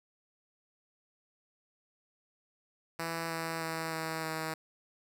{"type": "tone with pitch steps", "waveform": "5% pulse", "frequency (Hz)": [165.3, 163.78, 162.27, 160.78, 159.3], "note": ["E3", "E3", "E3", "E3", "D#3"], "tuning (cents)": [5, -11, -27, -43, 41], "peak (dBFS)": -23, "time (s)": [2.99, 4.54], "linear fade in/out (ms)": 5, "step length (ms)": 310, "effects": []}